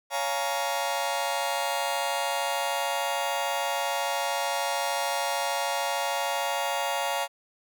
sawtooth chord, Bb minor seventh, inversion first, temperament just, 559.4 / 699.2 / 839.1 / 932.3 Hz, Db5 / F5 / Ab5 / Bb5, +16 / +2 / +18 / 0 cents, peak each -28 dBFS, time 0.1-7.28 s, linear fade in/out 50 ms, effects none

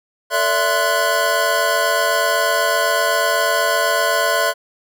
square tone cluster, 446.2 / 578 / 666 / 1039 / 1475 Hz, A4 / D5 / E5 / C6 / F#6, +24 / -28 / +18 / -12 / -6 cents, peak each -28 / -23 / -21 / -22 / -21 dBFS, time 0.3-4.54 s, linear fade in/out 50 ms, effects none

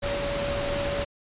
sine tone in noise, 568 Hz, C#5, 42 cents sharp, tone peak -28 dBFS, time 0.02-1.05 s, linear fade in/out 20 ms, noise pink, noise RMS -30 dBFS, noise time 0.02-1.05 s, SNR -1 dB, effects resampled to 8000 Hz

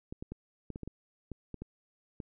clicks, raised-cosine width 3 ms, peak -27 dBFS, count 11, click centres 0.125 / 0.225 / 0.32 / 0.703 / 0.759 / 0.833 / 0.876 / 1.317 / 1.543 / 1.62 / 2.202 s, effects none

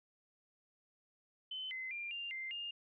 sine tone with pitch steps, 3050 / 2051 / 2389 / 2794 / 2089 / 2821 Hz, G7 / C7 / D7 / F7 / C7 / F7, -48 / -35 / +29 / 0 / -3 / +17 cents, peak -40 dBFS, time 1.51-2.71 s, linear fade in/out 5 ms, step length 200 ms, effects none

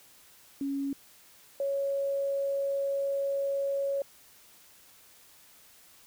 sine tone pair in turn, 277.2 / 554.7 Hz, C#4 / C#5, 0 / +1 cents, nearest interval octave, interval 1201 cents, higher second, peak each -29 / -27 dBFS, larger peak second, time 0.61-0.93 / 1.6-4.02 s, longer second, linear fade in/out 2 ms, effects white hiss -57 dBFS RMS until 6.06 s

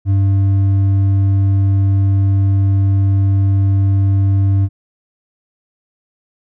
sine tone with hard clipping, 97.9 Hz, G2, 2 cents flat, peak -11 dBFS, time 0.05-4.69 s, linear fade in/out 50 ms, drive 4 dB, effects none

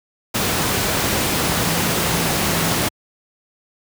sine tone in noise, 166.8 Hz, E3, 21 cents sharp, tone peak -26 dBFS, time 1.41-2.72 s, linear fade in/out 10 ms, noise pink, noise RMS -19 dBFS, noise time 0.34-2.89 s, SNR -10 dB, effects high-pass 80 Hz 12 dB/octave

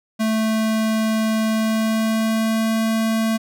square tone with pitch glide, 220 to 222.9 Hz, A3 to A3, 0 to +23 cents, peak -18 dBFS, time 0.19-3.38 s, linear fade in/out 20 ms, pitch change +23 cents, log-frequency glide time 1.49-2.74 s, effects none

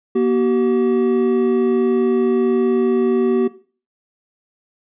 triangle tone pair together, 239.8 / 381.2 Hz, A#3 / G4, +49 / -48 cents, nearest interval minor sixth, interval 803 cents, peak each -16 / -13 dBFS, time 0.15-3.48 s, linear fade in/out 10 ms, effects noise-tail reverb RT60 0.4 s tail -17 dB re dry + resampled to 8000 Hz

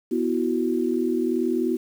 sine chord, B suspended fourth, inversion none, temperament equal, 246.9 / 329.6 / 370 Hz, B3 / E4 / F#4, 0 / 0 / 0 cents, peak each -25 dBFS, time 0.11-1.77 s, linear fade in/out 10 ms, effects 8-bit

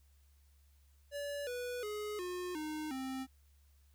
square tone with pitch steps, 574 / 491.1 / 420.2 / 359.5 / 307.6 / 263.2 Hz, D5 / B4 / G#4 / F#4 / D#4 / C4, -40 / -10 / +20 / -50 / -20 / +10 cents, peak -39 dBFS, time 1.11-3.27 s, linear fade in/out 50 ms, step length 360 ms, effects added 70 Hz sine -63 dBFS peak until 3.94 s + white hiss -75 dBFS RMS until 3.94 s

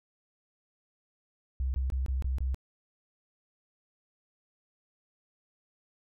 sine tone bursts, 65.1 Hz, C2, 8 cents flat, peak -27 dBFS, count 6, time 1.6-2.545 s, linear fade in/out 0 ms, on 140 ms, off 21 ms, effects none

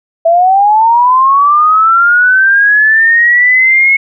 sine linear sweep, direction up, 654 to 2191 Hz, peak -4 dBFS, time 0.25-3.97 s, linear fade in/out 10 ms, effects none

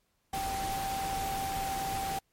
sine tone in noise, 779 Hz, G5, 11 cents flat, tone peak -32 dBFS, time 0.33-2.19 s, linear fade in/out 5 ms, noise pink, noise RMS -38 dBFS, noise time 0.33-2.19 s, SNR +3 dB, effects pink hiss -75 dBFS RMS until 2.32 s + MP3 64 kbps

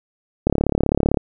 click train, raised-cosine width 2 ms, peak -3 dBFS, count 26, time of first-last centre 0.47-1.172 s, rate 35.6 Hz, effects none

